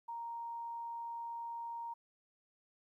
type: tone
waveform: sine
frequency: 932.3 Hz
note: A#5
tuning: in tune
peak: -40 dBFS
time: 0.08-1.94 s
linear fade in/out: 10 ms
effects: 13-bit